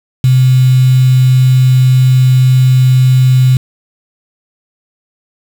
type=tone with quantisation; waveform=sine; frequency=128.7 Hz; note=C3; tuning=28 cents flat; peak=-4 dBFS; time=0.24-3.57 s; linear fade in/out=2 ms; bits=4; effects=none